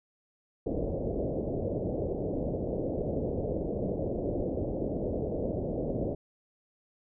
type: low-pass noise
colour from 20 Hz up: white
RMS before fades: -32 dBFS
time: 0.66-6.15 s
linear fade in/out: 5 ms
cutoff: 600 Hz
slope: 48 dB/octave
effects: none